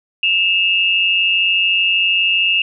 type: tone pair together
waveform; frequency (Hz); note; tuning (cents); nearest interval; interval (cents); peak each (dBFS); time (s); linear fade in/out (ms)
sine; 2637 / 2824; E7 / F7; 0 / +19; minor second; 119; -15; 0.23-2.62; 2
effects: none